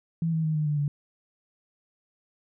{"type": "tone with pitch steps", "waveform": "sine", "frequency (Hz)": [164.81, 160.58, 156.46, 152.45, 148.54, 144.72], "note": ["E3", "E3", "D#3", "D#3", "D3", "D3"], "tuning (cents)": [0, -45, 10, -35, 20, -25], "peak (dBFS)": -23, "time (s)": [0.22, 0.88], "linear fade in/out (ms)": 2, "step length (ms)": 110, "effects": []}